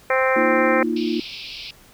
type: harmonic tone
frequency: 261.6 Hz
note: C4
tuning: in tune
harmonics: 2 / 3 / 4 / 5 / 6 / 7 / 8 / 9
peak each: -19 / -26 / -26 / -25 / -28 / -25 / -27 / -29 dBFS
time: 0.1-0.83 s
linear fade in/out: 2 ms
type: chord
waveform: sine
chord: Bb suspended fourth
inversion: none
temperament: equal with one note detuned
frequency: 233.1 / 311.1 / 345.8 Hz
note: Bb3 / Eb4 / F4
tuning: 0 / 0 / -17 cents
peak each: -24 dBFS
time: 0.36-1.2 s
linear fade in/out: 5 ms
type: band-pass noise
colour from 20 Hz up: pink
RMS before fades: -35 dBFS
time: 0.96-1.71 s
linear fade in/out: 5 ms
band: 2300 to 5300 Hz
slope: 96 dB/octave
effects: pink hiss -50 dBFS RMS until 1.93 s